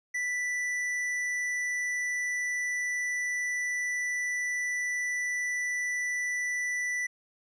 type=tone with hard clipping; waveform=sine; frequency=1975.5 Hz; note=B6; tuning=in tune; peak=-30 dBFS; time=0.14-7.07 s; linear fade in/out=10 ms; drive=8 dB; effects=none